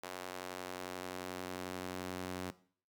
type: tone with high-pass filter sweep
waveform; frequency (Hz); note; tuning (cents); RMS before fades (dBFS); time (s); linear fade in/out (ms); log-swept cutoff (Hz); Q
sawtooth; 91.3; F#2; -23; -43; 0.03-2.51; 5; 520 to 200; 0.84
effects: noise-tail reverb RT60 0.5 s tail -18 dB re dry